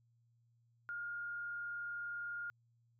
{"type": "tone with frequency modulation", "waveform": "sine", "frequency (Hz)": 1417, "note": "F6", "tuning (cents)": 25, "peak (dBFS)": -40, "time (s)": [0.89, 2.5], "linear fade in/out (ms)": 0, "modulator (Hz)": 39.8, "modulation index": 0.33, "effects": ["added 117 Hz sine -70 dBFS peak until 2.99 s"]}